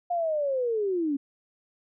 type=linear sweep; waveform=sine; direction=down; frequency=714 to 270 Hz; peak=-24 dBFS; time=0.1-1.17 s; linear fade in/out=10 ms; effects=none